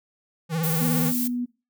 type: tone with vibrato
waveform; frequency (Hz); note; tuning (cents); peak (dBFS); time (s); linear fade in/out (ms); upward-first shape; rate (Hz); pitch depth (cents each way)
square; 162.3; E3; -27; -24; 0.49-1.13; 50; triangle; 17; 99
type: noise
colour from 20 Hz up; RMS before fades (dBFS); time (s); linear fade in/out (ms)
violet; -28; 0.63-1.28; 10
type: tone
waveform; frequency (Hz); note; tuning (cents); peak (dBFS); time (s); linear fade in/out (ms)
sine; 244.4; B3; -18; -24; 0.8-1.46; 20
effects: noise-tail reverb RT60 0.3 s tail -20 dB re dry